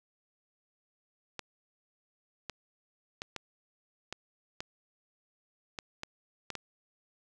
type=clicks; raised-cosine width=0.2 ms; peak=-20 dBFS; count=10; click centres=1.393 / 2.497 / 3.219 / 3.363 / 4.126 / 4.605 / 5.788 / 6.034 / 6.503 / 6.553 s; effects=none